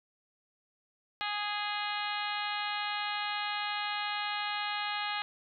harmonic tone, 414.4 Hz, G#4, 4 cents flat, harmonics 2 / 3 / 4 / 5 / 6 / 7 / 8 / 9 / 10, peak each -37 / -39 / -40 / -41 / -42 / -42 / -43 / -44 / -44 dBFS, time 1.21-5.22 s, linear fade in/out 0 ms, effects none

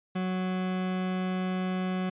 40% pulse tone, 185 Hz, F#3, in tune, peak -27 dBFS, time 0.15-2.1 s, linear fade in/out 10 ms, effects resampled to 8000 Hz

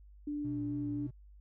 sine tone with pitch glide, 293.7 to 291.5 Hz, D4 to D4, 0 to -13 cents, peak -34 dBFS, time 0.27-1.07 s, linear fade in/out 5 ms, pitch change -13 cents, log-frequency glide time 0.42-0.67 s
triangle tone with vibrato, 121.3 Hz, B2, 31 cents flat, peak -38 dBFS, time 0.44-1.11 s, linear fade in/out 10 ms, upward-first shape sine, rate 3.7 Hz, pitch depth 70 cents each way
effects added 50 Hz sine -53 dBFS peak until 1.4 s

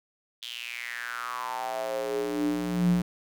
square tone with high-pass filter sweep, 59.7 Hz, A#1, 42 cents sharp, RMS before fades -30 dBFS, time 0.42-3.02 s, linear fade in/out 5 ms, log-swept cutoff 3400 to 150 Hz, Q 6.2, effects none

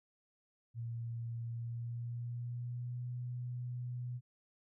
sine tone with pitch glide, 116.54 to 123.04 Hz, A#2 to B2, 0 to -6 cents, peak -38 dBFS, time 0.74-4.21 s, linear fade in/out 50 ms, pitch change +94 cents, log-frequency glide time 1.49-3.07 s, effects none

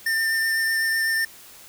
square tone with vibrato, 1800 Hz, A6, 39 cents sharp, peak -21 dBFS, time 0.06-1.25 s, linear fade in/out 5 ms, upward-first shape sine, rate 8 Hz, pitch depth 10 cents each way, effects white hiss -46 dBFS RMS until 1.68 s

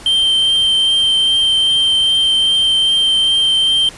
triangle tone with vibrato, 3136 Hz, G7, in tune, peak -9 dBFS, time 0.06-3.89 s, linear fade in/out 2 ms, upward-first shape triangle, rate 2.5 Hz, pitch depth 11 cents each way, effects pink hiss -36 dBFS RMS until 3.97 s + resampled to 24000 Hz

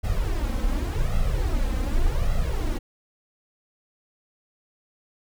brown noise with flanger, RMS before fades -23 dBFS, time 0.03-2.79 s, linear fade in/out 20 ms, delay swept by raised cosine 1.5 to 3.9 ms, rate 0.87 Hz, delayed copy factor +0.75, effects none

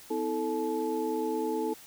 sine tone cluster, 253.7 / 323.3 / 439.9 / 861 Hz, B3 / E4 / A4 / A5, +47 / -34 / 0 / -38 cents, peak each -36 / -33 / -31 / -36 dBFS, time 0.1-1.74 s, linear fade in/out 10 ms, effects white hiss -51 dBFS RMS until 1.86 s

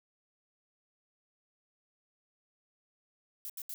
violet noise bursts, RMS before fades -41 dBFS, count 3, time 3.45-3.74 s, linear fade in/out 0 ms, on 46 ms, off 76 ms, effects none

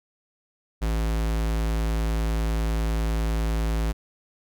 square tone, 55 Hz, A1, in tune, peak -23 dBFS, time 0.81-3.93 s, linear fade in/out 20 ms, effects none

